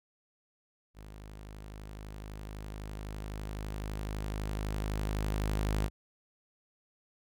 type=tone with level ramp; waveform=sawtooth; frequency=51.91 Hz; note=G#1; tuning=in tune; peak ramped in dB=-43 to -24 dBFS; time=0.94-5.9 s; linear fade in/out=50 ms; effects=none